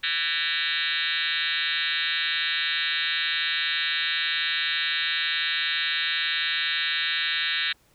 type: tone with frequency modulation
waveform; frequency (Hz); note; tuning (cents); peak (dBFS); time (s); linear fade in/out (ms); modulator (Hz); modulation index
sine; 2766; F7; -17; -23; 0.03-7.73; 10; 159; 7.8
effects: pink hiss -62 dBFS RMS until 7.94 s